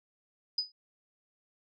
sine tone with exponential decay, 4978 Hz, D#8, in tune, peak -24 dBFS, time 0.58-0.72 s, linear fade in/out 5 ms, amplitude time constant 29 ms, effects none

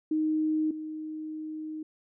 sine tone pair in turn, 311.1 / 311.1 Hz, D#4 / D#4, 0 / 0 cents, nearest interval unison, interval 0 cents, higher neither, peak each -24 / -34 dBFS, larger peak first, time 0.11-0.71 / 0.71-1.83 s, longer second, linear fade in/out 5 ms, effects none

